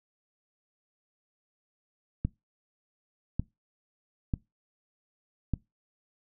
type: clicks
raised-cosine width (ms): 5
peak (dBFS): -15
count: 4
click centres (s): 2.25 / 3.396 / 4.338 / 5.537
effects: noise-tail reverb RT60 0.2 s tail -22 dB re dry

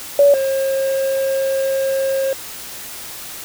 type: tone pair in turn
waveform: sine / triangle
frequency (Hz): 568 / 538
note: C#5 / C5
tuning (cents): +42 / +48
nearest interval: minor second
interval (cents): 94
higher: first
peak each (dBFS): -7 / -14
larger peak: first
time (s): 0.19-0.34 / 0.34-2.33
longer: second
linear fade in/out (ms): 2
effects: white hiss -32 dBFS RMS until 3.44 s

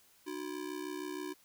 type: ring-modulated tone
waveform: square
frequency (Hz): 334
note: E4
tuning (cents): +23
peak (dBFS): -36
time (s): 0.26-1.34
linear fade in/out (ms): 20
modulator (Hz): 33.2
effects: white hiss -65 dBFS RMS until 1.44 s

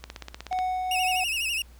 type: click train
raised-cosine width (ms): 0.2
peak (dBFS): -19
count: 10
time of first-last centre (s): 0.04-0.589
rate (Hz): 16.4
type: tone with tremolo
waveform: triangle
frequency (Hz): 740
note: F#5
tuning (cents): 0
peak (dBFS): -22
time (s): 0.51-1.24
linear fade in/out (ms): 5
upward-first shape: triangle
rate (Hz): 2.3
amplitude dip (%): 30
type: tone with vibrato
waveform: 40% pulse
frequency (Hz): 2704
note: E7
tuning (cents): +43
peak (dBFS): -25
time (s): 0.91-1.62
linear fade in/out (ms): 2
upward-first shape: sine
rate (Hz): 12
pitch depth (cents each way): 110
effects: added 60 Hz sine -47 dBFS peak until 1.79 s + pink hiss -58 dBFS RMS until 1.79 s

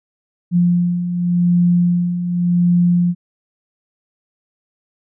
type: beating tone pair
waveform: sine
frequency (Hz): 174.61 / 175.49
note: F3 / F3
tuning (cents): 0 / +9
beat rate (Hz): 0.88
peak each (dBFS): -20 / -13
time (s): 0.51-3.15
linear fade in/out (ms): 50
effects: none

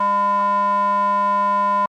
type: tone with band-pass filter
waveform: square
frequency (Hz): 202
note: G#3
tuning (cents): -48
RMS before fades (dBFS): -18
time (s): 0-1.86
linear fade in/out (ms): 5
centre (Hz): 960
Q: 8.4
effects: Opus 32 kbps

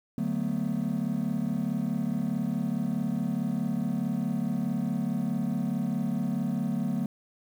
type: chord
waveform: triangle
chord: B minor seventh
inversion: first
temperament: just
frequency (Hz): 148.16 / 185.21 / 222.2 / 246.9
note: D3 / F#3 / A3 / B3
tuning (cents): +16 / +2 / +17 / 0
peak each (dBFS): -32 / -29 / -28 / -30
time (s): 0.18-7.06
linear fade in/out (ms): 2
effects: tanh soft clip ceiling -18 dBFS + 9-bit

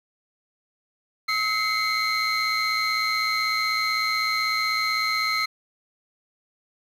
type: tone cluster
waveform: triangle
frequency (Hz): 1284 / 2073 / 2189 / 4161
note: E6 / C7 / C#7 / C8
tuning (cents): -46 / -17 / -22 / -10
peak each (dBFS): -24 / -25 / -26 / -25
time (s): 1.28-5.46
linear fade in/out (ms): 10
effects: tanh soft clip ceiling -15 dBFS + 9-bit

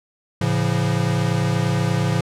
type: chord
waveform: square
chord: A augmented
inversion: none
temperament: equal with one note detuned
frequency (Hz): 110 / 138.59 / 170.53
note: A2 / C#3 / E#3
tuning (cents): 0 / 0 / -41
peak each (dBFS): -23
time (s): 0.41-2.21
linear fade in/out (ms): 5
effects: low-pass 9000 Hz 12 dB/octave

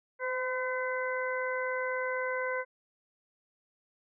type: harmonic tone with a mistuned harmonic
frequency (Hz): 508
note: B4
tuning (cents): +49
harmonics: 1 / 2 / 3 / 4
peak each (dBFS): -33 / -37 / -36 / -38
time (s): 0.19-2.65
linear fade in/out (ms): 50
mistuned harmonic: 1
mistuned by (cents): +17
effects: none

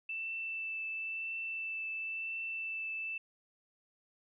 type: tone with vibrato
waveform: sine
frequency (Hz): 2654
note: E7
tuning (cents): +11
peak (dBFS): -36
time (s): 0.09-3.18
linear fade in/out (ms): 5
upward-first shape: triangle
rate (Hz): 0.97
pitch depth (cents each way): 13
effects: none

